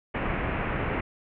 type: low-pass noise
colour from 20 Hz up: pink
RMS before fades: -29 dBFS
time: 0.14-1.01 s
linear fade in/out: 10 ms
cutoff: 2600 Hz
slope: 48 dB/octave
effects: none